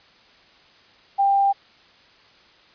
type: tone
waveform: sine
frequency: 793 Hz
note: G5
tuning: 20 cents sharp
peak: -15 dBFS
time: 1.18-1.53 s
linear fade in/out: 20 ms
effects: white hiss -53 dBFS RMS until 2.74 s + resampled to 11025 Hz